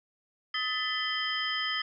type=tone cluster; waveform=sine; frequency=1269 / 1758 / 2008 / 3133 / 5050 Hz; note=D#6 / A6 / B6 / G7 / D#8; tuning=+34 / -2 / +28 / -2 / +25 cents; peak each=-36 / -37 / -35 / -32 / -38 dBFS; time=0.54-1.82 s; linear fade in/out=5 ms; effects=none